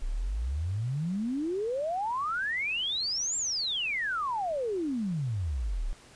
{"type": "exponential two-way sweep", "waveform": "sine", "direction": "up then down", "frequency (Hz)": [30.39, 7520, 30.39], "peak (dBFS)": -28, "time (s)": [0.02, 5.93], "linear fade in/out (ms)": 0, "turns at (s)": 3.37, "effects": ["pink hiss -54 dBFS RMS until 6.15 s", "resampled to 22050 Hz"]}